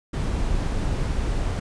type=noise; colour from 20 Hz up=brown; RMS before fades=-24 dBFS; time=0.13-1.6 s; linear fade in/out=10 ms; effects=resampled to 22050 Hz